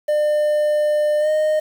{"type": "tone with pitch glide", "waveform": "triangle", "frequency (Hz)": [600, 615.8], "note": ["D5", "D#5"], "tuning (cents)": [37, -18], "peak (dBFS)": -13, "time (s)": [0.08, 1.6], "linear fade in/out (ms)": 10, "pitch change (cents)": 45, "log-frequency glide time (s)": [1.2, 1.29], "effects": ["7-bit"]}